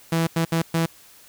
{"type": "tone bursts at uneven times", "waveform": "sawtooth", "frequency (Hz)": 164.81, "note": "E3", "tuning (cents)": 0, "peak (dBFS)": -15, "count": 4, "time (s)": [[0.12, 0.27], [0.36, 0.45], [0.52, 0.62], [0.74, 0.86]], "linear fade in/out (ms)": 5, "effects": ["white hiss -50 dBFS RMS until 1.28 s"]}